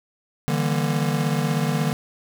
square chord, E half-diminished seventh, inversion third, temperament just, 148.33 / 164.81 / 197.78 / 237.3 Hz, D3 / E3 / G3 / Bb3, +18 / 0 / +16 / +31 cents, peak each -24 / -27 / -30 / -28 dBFS, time 0.48-1.93 s, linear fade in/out 0 ms, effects none

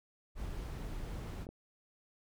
brown noise, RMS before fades -41 dBFS, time 0.35-1.47 s, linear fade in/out 50 ms
clicks, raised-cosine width 2 ms, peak -33 dBFS, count 2, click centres 1.468 / 1.49 s
effects none

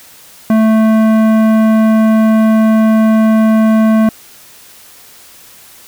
sine tone with tanh clipping, 220 Hz, A3, in tune, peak -8 dBFS, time 0.5-4.09 s, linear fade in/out 2 ms, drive 15 dB, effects white hiss -39 dBFS RMS until 5.87 s

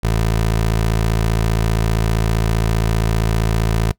20% pulse tone, 55.2 Hz, A1, 6 cents sharp, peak -10 dBFS, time 0.03-3.92 s, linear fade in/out 10 ms, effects noise-tail reverb RT60 0.1 s tail -21 dB re dry

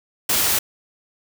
white noise, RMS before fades -19 dBFS, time 0.29-0.59 s, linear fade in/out 5 ms, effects none

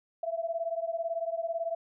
sine beating tone pair, 660 / 678 Hz, E5 / E5, +2 / +49 cents, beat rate 18 Hz, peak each -32 / -34 dBFS, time 0.23-1.75 s, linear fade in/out 5 ms, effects none

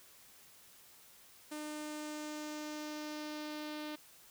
sawtooth tone with low-pass filter sweep, 302.3 Hz, D#4, 50 cents flat, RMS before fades -43 dBFS, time 1.51-3.96 s, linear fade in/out 10 ms, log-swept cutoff 9700 to 4000 Hz, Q 2, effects white hiss -60 dBFS RMS until 4.3 s

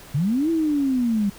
sine linear two-way sweep, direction up then down, 127.5 to 334.4 to 195.5 Hz, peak -18 dBFS, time 0.14-1.3 s, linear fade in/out 10 ms, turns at 0.5 s, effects pink hiss -44 dBFS RMS until 1.38 s

